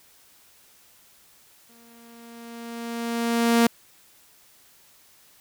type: tone with exponential growth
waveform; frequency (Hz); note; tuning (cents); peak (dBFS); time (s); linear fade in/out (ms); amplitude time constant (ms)
sawtooth; 233.1; A#3; 0; -11; 1.69-3.67; 5; 430
effects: white hiss -56 dBFS RMS until 5.4 s